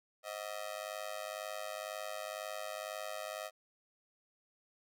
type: tone with amplitude modulation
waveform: sawtooth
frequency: 630 Hz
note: D#5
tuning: 21 cents sharp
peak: -32 dBFS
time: 0.23-3.51 s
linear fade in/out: 50 ms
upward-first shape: sine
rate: 102 Hz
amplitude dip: 100%
effects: none